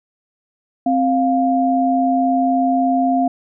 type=tone pair together; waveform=sine; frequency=262.6 / 701.1 Hz; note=C4 / F5; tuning=+6 / +7 cents; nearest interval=octave + perfect fourth; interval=1701 cents; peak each=-16 dBFS; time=0.86-3.28 s; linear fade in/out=5 ms; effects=none